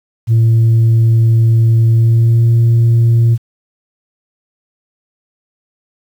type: tone with pitch glide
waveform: sine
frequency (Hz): 113.8 to 116.12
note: A#2 to A#2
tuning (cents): -41 to -6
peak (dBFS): -4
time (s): 0.27-3.38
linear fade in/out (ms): 50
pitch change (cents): +35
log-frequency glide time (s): 1.91-2.47
effects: tanh soft clip ceiling -5 dBFS + 7-bit